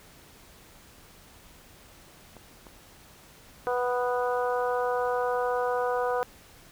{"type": "clicks", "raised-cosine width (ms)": 1, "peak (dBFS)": [-31, -33], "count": 2, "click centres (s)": [2.367, 2.668]}
{"type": "harmonic tone", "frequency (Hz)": 246.9, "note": "B3", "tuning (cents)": 0, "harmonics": [2, 3, 4, 5, 6], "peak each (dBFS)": [-27, -31, -33, -35, -37], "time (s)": [3.67, 6.23], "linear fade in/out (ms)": 0}
{"effects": ["pink hiss -53 dBFS RMS until 6.71 s"]}